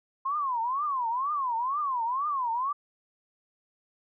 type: tone with vibrato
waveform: sine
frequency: 1046.5 Hz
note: C6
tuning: in tune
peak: -26 dBFS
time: 0.25-2.73 s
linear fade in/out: 10 ms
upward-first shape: triangle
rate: 2.1 Hz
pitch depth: 280 cents each way
effects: none